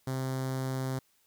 sawtooth tone with notch filter, 131.4 Hz, C3, 8 cents sharp, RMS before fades -33 dBFS, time 0.07-0.99 s, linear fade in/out 5 ms, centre 2600 Hz, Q 1.3, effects white hiss -69 dBFS RMS until 1.26 s

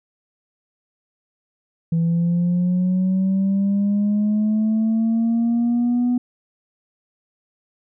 sine linear sweep, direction up, 164.81 to 246.9 Hz, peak -14 dBFS, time 1.92-6.18 s, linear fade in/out 5 ms, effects tanh soft clip ceiling -14 dBFS

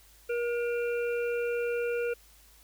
harmonic tone with a mistuned harmonic, 476 Hz, A#4, 36 cents sharp, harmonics 1 / 3 / 5 / 6, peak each -28 / -38 / -42 / -44 dBFS, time 0.29-2.14 s, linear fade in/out 10 ms, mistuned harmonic 6, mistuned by -77 cents, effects added 52 Hz sine -59 dBFS peak until 2.63 s + white hiss -59 dBFS RMS until 2.63 s

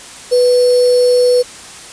sine tone with sample-and-hold, 493.9 Hz, B4, in tune, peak -7 dBFS, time 0.31-1.43 s, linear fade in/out 20 ms, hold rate 4900 Hz, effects white hiss -33 dBFS RMS until 1.92 s + resampled to 22050 Hz

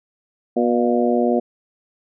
harmonic tone with a mistuned harmonic, 120.9 Hz, B2, 36 cents flat, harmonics 2 / 3 / 4 / 5 / 6, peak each -19 / -21 / -22 / -23 / -24 dBFS, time 0.56-1.4 s, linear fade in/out 10 ms, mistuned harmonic 6, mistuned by -48 cents, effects none

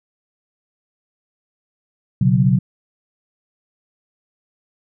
sine chord, B suspended second, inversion none, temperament equal, 123.47 / 138.59 / 185 Hz, B2 / C#3 / F#3, 0 / 0 / 0 cents, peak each -16 dBFS, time 2.21-2.59 s, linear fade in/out 5 ms, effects none

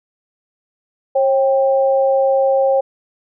sine tone pair together, 541 / 787.4 Hz, C#5 / G5, -42 / +8 cents, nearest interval tritone, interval 650 cents, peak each -12 / -19 dBFS, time 1.15-2.81 s, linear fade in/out 10 ms, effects none

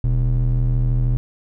triangle ring-modulated tone, 79.5 Hz, D#2, 38 cents sharp, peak -10 dBFS, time 0.04-1.17 s, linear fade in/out 0 ms, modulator 43 Hz, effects none

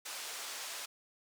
white band-pass noise, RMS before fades -43 dBFS, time 0.05-0.86 s, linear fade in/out 10 ms, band 530 to 7900 Hz, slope 12 dB/octave, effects none

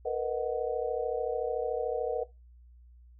sine chord, B major seventh, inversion third, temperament equal with one note detuned, 460.3 / 493.9 / 622.3 / 740 Hz, A#4 / B4 / D#5 / F#5, -22 / 0 / 0 / 0 cents, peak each -32 / -32 / -36 / -37 dBFS, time 0.05-2.24 s, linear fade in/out 10 ms, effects noise-tail reverb RT60 0.2 s tail -17 dB re dry + added 60 Hz sine -52 dBFS peak until 3.19 s

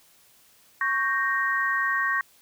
sine chord, G diminished, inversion second, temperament equal, 1108.7 / 1568 / 1864.7 Hz, Db6 / G6 / Bb6, 0 / 0 / 0 cents, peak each -27 / -28 / -25 dBFS, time 0.81-2.21 s, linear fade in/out 2 ms, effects white hiss -58 dBFS RMS until 2.41 s

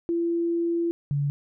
sine tone pair in turn, 338.9 / 142.9 Hz, E4 / D3, +48 / -47 cents, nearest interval octave + minor third, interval 1495 cents, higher first, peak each -22 dBFS, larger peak neither, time 0.09-0.91 / 1.11-1.3 s, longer first, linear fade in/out 0 ms, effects none

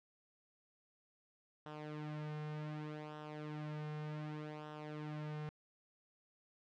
sawtooth tone with flanger, 151.7 Hz, D#3, 44 cents flat, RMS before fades -45 dBFS, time 1.66-5.49 s, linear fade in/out 0 ms, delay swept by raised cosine 0.44 to 3.14 ms, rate 0.66 Hz, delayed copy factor -0.7, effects low-pass 3000 Hz 12 dB/octave

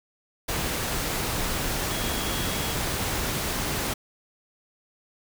sine tone in noise, 3322 Hz, G#7, in tune, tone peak -38 dBFS, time 1.9-2.73 s, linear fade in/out 10 ms, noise pink, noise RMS -28 dBFS, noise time 0.48-3.94 s, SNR -13 dB, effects none

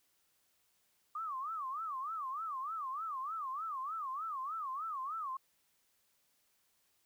sine tone with vibrato, 1174.7 Hz, D6, in tune, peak -37 dBFS, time 1.15-5.37 s, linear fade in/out 5 ms, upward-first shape sine, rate 3.3 Hz, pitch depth 220 cents each way, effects white hiss -75 dBFS RMS until 7.05 s

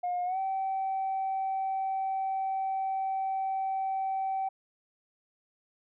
sine tone with pitch glide, 714 to 769.7 Hz, F5 to G5, +38 to -32 cents, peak -27 dBFS, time 0.03-4.49 s, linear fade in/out 10 ms, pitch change +130 cents, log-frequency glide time 0.25-0.38 s, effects tanh soft clip ceiling -25 dBFS

